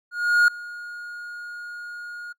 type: tone with ADSR envelope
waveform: triangle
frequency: 1433 Hz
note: F6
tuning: 44 cents sharp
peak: -10 dBFS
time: 0.11-2.33 s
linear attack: 370 ms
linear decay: 3 ms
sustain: -21 dB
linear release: 12 ms
effects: noise-tail reverb RT60 0.1 s tail -26 dB re dry